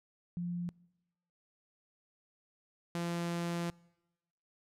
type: tone pair in turn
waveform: sine / sawtooth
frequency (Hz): 174.61 / 171.31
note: F3 / F3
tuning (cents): 0 / -33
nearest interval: unison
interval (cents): 33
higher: first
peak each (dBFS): -34 / -30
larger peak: second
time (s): 0.37-0.69 / 2.95-3.7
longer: second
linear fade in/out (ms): 0
effects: noise-tail reverb RT60 1.0 s tail -25 dB re dry + low-pass 11000 Hz 12 dB/octave